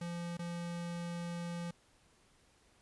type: tone with dropouts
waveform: square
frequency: 172 Hz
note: F3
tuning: 26 cents flat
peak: -39 dBFS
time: 0.01-1.71 s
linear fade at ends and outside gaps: 5 ms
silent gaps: 0.371-0.391 s
effects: pink hiss -68 dBFS RMS until 2.81 s + resampled to 24000 Hz